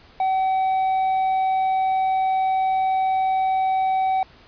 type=tone; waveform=triangle; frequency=760 Hz; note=F#5; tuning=46 cents sharp; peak=-16 dBFS; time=0.2-4.23 s; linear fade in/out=2 ms; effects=pink hiss -50 dBFS RMS until 4.47 s + resampled to 11025 Hz